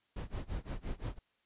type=noise with tremolo; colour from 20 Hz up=brown; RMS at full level=-36 dBFS; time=0.16-1.19 s; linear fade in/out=5 ms; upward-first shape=sine; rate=5.8 Hz; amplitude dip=95%; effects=white hiss -75 dBFS RMS until 1.45 s + resampled to 8000 Hz